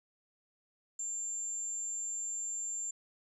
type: tone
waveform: sine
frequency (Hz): 7300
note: A#8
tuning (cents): -37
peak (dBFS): -35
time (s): 0.99-2.91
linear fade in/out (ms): 5
effects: none

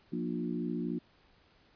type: harmonic tone with a mistuned harmonic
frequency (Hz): 58.8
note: A#1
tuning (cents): +16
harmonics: 3 / 4 / 5 / 6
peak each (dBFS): -37 / -36 / -38 / -40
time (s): 0.12-0.99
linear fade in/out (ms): 10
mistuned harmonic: 5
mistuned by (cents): +30
effects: pink hiss -65 dBFS RMS until 1.75 s + resampled to 11025 Hz

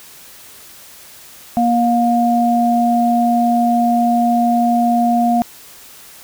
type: tone pair together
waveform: sine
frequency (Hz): 237 / 710.2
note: A#3 / F5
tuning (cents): +29 / +29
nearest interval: octave + perfect fifth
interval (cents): 1900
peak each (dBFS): -14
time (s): 1.57-5.42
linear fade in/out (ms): 0
effects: white hiss -40 dBFS RMS until 6.23 s

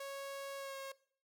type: tone with pitch glide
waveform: sawtooth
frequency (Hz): 552 to 542.5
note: C#5 to C#5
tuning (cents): -7 to -37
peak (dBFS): -39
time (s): 0-0.92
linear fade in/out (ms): 5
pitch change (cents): -30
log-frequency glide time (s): 0.57-0.76
effects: noise-tail reverb RT60 0.5 s tail -19 dB re dry

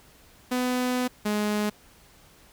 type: tone pair in turn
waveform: sawtooth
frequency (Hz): 250.4 / 209.5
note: B3 / G#3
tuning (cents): +24 / +15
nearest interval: minor third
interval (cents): 309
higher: first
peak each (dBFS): -20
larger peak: neither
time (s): 0.51-1.08 / 1.25-1.7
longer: first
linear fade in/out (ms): 10
effects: pink hiss -55 dBFS RMS until 2.52 s

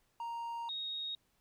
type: tone pair in turn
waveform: triangle / sine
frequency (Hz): 932.3 / 3749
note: A#5 / A#7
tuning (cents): 0 / +9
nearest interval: 2 octaves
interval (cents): 2409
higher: second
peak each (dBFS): -36 / -37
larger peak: first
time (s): 0.2-0.69 / 0.69-1.15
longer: first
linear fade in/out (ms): 2
effects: pink hiss -75 dBFS RMS until 1.4 s

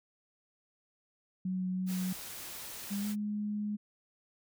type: tone with vibrato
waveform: sine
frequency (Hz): 185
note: F#3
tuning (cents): 0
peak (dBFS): -31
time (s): 1.45-2.13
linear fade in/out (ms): 5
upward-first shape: triangle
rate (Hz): 3.2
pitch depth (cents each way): 10
type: noise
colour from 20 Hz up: white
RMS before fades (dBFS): -44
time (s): 1.86-3.16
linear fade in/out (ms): 50
type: tone with pitch glide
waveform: sine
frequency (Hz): 200.9 to 208.7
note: G3 to G#3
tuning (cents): +43 to +9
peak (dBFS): -32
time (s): 2.9-3.77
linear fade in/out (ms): 20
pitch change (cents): +66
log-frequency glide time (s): 3-3.07
effects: none

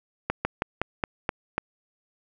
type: slowing click train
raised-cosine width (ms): 0.5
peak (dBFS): -9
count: 7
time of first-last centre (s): 0.3-1.58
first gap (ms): 150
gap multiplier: 1.14
effects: none

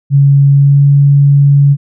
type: tone with pitch glide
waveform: sine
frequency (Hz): 140 to 141.46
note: C#3 to C#3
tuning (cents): +18 to +35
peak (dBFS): -3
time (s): 0.1-1.77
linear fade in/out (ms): 50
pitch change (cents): +17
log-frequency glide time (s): 0.51-0.84
effects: none

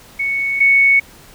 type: tone pair in turn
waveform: sine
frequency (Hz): 2217 / 2217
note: C#7 / C#7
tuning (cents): 0 / 0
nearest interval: unison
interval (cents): 0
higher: neither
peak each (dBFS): -16 / -8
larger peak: second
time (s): 0.19-0.6 / 0.6-1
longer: first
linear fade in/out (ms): 10
effects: pink hiss -43 dBFS RMS until 1.34 s

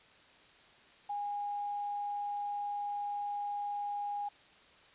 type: tone with quantisation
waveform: sine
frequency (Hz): 819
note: G#5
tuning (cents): -24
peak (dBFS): -34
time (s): 1.09-4.29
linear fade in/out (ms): 10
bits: 10
effects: white hiss -60 dBFS RMS until 4.94 s + resampled to 8000 Hz

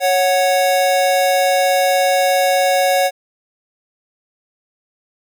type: tone pair together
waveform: square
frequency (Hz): 554 / 737.4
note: C#5 / F#5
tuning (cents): -1 / -6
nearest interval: perfect fourth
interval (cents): 495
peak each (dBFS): -16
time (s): 0-3.11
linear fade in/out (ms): 50
effects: none

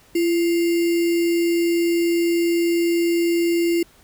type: tone with sample-and-hold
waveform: sine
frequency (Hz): 340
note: F4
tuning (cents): -46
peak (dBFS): -16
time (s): 0.15-3.83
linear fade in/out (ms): 5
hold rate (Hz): 2450
effects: pink hiss -53 dBFS RMS until 4.03 s

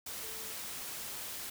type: tone in noise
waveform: sine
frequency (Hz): 442.4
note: A4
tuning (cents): +9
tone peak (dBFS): -53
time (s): 0.23-0.52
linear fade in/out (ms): 5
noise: white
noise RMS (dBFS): -42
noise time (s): 0.06-1.5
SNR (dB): -14
effects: none

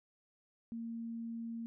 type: tone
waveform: sine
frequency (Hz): 230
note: A#3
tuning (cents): -23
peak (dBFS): -39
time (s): 0.72-1.66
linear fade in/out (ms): 0
effects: none

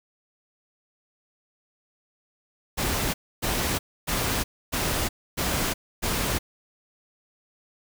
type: noise bursts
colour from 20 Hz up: pink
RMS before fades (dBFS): -26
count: 6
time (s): 2.77-6.39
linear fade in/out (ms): 20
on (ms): 370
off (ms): 280
effects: none

